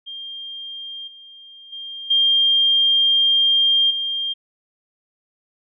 sine tone with level steps, 3200 Hz, G7, 35 cents sharp, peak -30 / -40 / -30 / -13 / -21 dBFS, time 0.06-4.34 s, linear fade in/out 20 ms, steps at 1.07 / 1.72 / 2.1 / 3.9 s, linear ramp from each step 10 ms, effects none

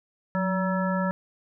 harmonic tone with a mistuned harmonic, 190 Hz, F#3, 46 cents sharp, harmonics 1 / 3 / 5 / 7 / 9, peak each -25 / -30 / -32 / -33 / -35 dBFS, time 0.35-1.11 s, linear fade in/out 0 ms, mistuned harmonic 1, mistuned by -67 cents, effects none

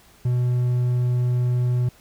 triangle tone, 123.47 Hz, B2, in tune, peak -16 dBFS, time 0.25-1.89 s, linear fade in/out 5 ms, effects pink hiss -53 dBFS RMS until 2 s

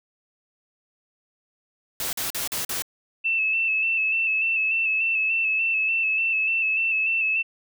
white noise bursts, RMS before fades -28 dBFS, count 5, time 2-2.822 s, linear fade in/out 2 ms, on 130 ms, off 43 ms
sine tone with vibrato, 2637 Hz, E7, in tune, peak -20 dBFS, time 3.24-7.43 s, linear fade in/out 20 ms, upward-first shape square, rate 3.4 Hz, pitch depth 28 cents each way
effects none

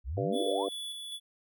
sine exponential sweep, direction up, 54.3 to 1174.7 Hz, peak -32 dBFS, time 0.04-0.67 s, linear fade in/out 50 ms
harmonic tone, 98 Hz, G2, in tune, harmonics 3 / 4 / 5 / 6 / 7, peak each -38 / -35 / -33 / -38 / -37 dBFS, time 0.17-0.69 s, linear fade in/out 5 ms
square tone with tremolo, 3430 Hz, A7, 45 cents flat, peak -37 dBFS, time 0.32-1.2 s, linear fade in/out 50 ms, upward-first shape square, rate 2.5 Hz, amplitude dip 30%
effects none

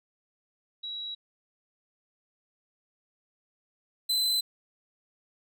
sine / 40% pulse tone pair in turn, 3882 / 4038 Hz, B7 / B7, -31 / +38 cents, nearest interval minor second, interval 69 cents, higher second, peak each -34 / -23 dBFS, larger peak second, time 0.83-1.15 / 4.09-4.41 s, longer neither, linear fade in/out 10 ms, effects none

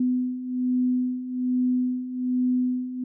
sine beating tone pair, 250.5 / 251.7 Hz, B3 / B3, +25 / +33 cents, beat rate 1.2 Hz, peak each -28 / -23 dBFS, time 0-3.04 s, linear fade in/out 5 ms, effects none

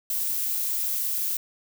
violet noise, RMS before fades -27 dBFS, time 0.1-1.37 s, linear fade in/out 2 ms, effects none

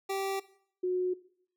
25% pulse / sine tone pair in turn, 389.4 / 364.8 Hz, G4 / F#4, -12 / -24 cents, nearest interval minor second, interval 112 cents, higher first, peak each -27 dBFS, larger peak neither, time 0.09-0.4 / 0.83-1.14 s, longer neither, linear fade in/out 10 ms, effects noise-tail reverb RT60 0.6 s tail -18 dB re dry

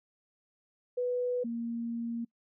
sine tone pair in turn, 493.9 / 233.1 Hz, B4 / A#3, 0 / 0 cents, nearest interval octave + minor second, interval 1300 cents, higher first, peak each -28 / -32 dBFS, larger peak first, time 0.97-1.44 / 1.44-2.25 s, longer second, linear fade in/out 10 ms, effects noise-tail reverb RT60 0.1 s tail -24 dB re dry

